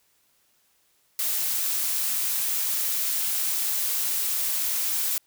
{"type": "noise", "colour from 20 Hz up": "blue", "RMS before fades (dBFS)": -26, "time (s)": [1.19, 5.18], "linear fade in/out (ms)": 2, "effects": ["white hiss -66 dBFS RMS until 5.26 s"]}